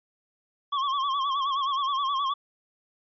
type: tone with vibrato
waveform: square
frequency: 1100 Hz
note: C#6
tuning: 14 cents flat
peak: -25 dBFS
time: 0.72-2.34 s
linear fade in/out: 10 ms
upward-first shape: sine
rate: 9.5 Hz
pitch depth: 82 cents each way
effects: resampled to 11025 Hz